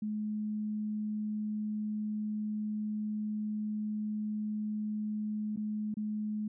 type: tone with dropouts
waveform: sine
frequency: 212.4 Hz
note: G#3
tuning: 39 cents sharp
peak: -32 dBFS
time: 0.02-6.48 s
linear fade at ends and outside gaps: 5 ms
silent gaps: 5.562-5.572 / 5.942-5.969 s
effects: none

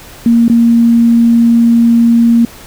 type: tone with dropouts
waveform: sine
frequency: 233.1 Hz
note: A#3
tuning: in tune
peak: -4 dBFS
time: 0.26-2.45 s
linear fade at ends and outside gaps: 2 ms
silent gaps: 0.481-0.498 s
effects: pink hiss -34 dBFS RMS until 2.66 s

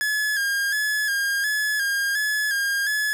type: tone with vibrato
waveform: 45% pulse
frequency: 1661.2 Hz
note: G#6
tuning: in tune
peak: -21 dBFS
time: 0.01-3.13 s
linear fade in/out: 0 ms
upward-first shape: square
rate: 1.4 Hz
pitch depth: 48 cents each way
effects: none

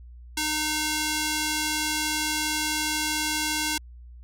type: tone with band-pass filter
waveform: square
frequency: 306.2 Hz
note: D#4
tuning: 28 cents flat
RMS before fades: -27 dBFS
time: 0.37-3.78 s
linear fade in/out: 5 ms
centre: 6300 Hz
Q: 0.54
effects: added 60 Hz sine -42 dBFS peak until 4.23 s

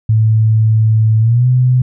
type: tone with pitch glide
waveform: sine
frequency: 110 to 126.36 Hz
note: A2 to B2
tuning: 0 to +40 cents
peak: -7 dBFS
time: 0.09-1.82 s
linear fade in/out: 5 ms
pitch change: +240 cents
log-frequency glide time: 1.2-1.47 s
effects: none

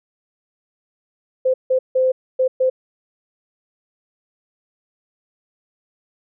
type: tone bursts at uneven times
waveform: sine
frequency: 517 Hz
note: C5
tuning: 21 cents flat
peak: -13 dBFS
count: 5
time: 1.45-1.54 / 1.7-1.79 / 1.95-2.12 / 2.39-2.48 / 2.6-2.7 s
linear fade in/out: 10 ms
effects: none

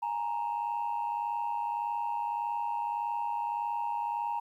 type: tone pair together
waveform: sine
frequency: 830.6 / 932.3 Hz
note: G#5 / A#5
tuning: 0 / 0 cents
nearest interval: major second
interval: 200 cents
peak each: -33 / -30 dBFS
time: 0.02-4.4 s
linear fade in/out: 10 ms
effects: tanh soft clip ceiling -26 dBFS + 11-bit

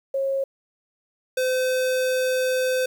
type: tone pair in turn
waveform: sine / square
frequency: 543 / 512.5 Hz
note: C#5 / C5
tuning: -36 / -36 cents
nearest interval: minor second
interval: 100 cents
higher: first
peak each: -21 dBFS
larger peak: neither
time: 0.14-0.44 / 1.37-2.86 s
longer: second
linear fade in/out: 5 ms
effects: 9-bit

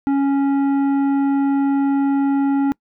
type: tone with tanh clipping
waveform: sine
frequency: 277.2 Hz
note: C#4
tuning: in tune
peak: -16 dBFS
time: 0.07-2.72 s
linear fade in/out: 0 ms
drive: 10 dB
effects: noise-tail reverb RT60 0.1 s tail -25 dB re dry

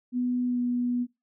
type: tone with pitch glide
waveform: sine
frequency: 247.5 to 244.5 Hz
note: B3 to B3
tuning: +4 to -17 cents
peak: -24 dBFS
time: 0.12-1.07 s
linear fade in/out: 50 ms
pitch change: -21 cents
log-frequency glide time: 0.47-0.59 s
effects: noise-tail reverb RT60 0.2 s tail -17 dB re dry

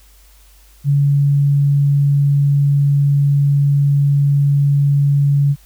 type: tone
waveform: sine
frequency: 141.9 Hz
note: C#3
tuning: 41 cents sharp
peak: -10 dBFS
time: 0.84-5.56 s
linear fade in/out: 50 ms
effects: added 50 Hz sine -45 dBFS peak until 5.65 s + white hiss -51 dBFS RMS until 5.65 s

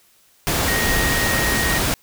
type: tone in noise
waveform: sine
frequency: 1874 Hz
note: A#6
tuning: 9 cents sharp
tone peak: -22 dBFS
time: 0.68-1.78 s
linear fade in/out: 0 ms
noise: pink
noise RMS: -20 dBFS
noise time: 0.47-1.94 s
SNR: -5 dB
effects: white hiss -56 dBFS RMS until 2.02 s

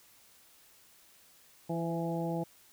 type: harmonic tone with a mistuned harmonic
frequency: 166.8 Hz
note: E3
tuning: 21 cents sharp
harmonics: 1 / 2 / 3 / 4 / 5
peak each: -34 / -37 / -39 / -40 / -41 dBFS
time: 1.69-2.44 s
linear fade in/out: 10 ms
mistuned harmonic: 3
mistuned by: +21 cents
effects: white hiss -61 dBFS RMS until 2.72 s

